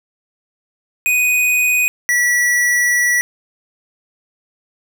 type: tone pair in turn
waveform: square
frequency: 2489 / 1945.6 Hz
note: D#7 / B6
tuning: 0 / -26 cents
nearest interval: major third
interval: 426 cents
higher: first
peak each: -13 / -13 dBFS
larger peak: neither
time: 1.06-1.88 / 2.09-3.21 s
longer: second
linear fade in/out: 0 ms
effects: none